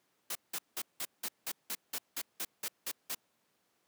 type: noise bursts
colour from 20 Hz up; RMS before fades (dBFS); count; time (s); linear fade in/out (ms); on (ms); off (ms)
white; -37; 13; 0.3-3.149; 5; 53; 180
effects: pink hiss -75 dBFS RMS until 3.87 s + high-pass 200 Hz 12 dB/octave